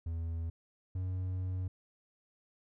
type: tone pair in turn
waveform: triangle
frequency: 82.7 / 92.42 Hz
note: E2 / F#2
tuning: +6 / -1 cents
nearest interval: major second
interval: 193 cents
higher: second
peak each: -32 / -31 dBFS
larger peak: second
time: 0.06-0.5 / 0.95-1.68 s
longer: second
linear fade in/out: 5 ms
effects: none